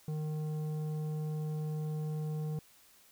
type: tone with tanh clipping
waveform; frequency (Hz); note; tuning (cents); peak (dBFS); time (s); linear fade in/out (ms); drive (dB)
sine; 153.7; D#3; -21; -35; 0.08-2.59; 2; 10
effects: white hiss -62 dBFS RMS until 3.11 s